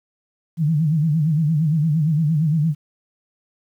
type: tone with vibrato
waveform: sine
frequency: 155.56 Hz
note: D#3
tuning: in tune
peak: -15 dBFS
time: 0.57-2.75 s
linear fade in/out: 50 ms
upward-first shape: sine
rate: 8.7 Hz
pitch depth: 120 cents each way
effects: 9-bit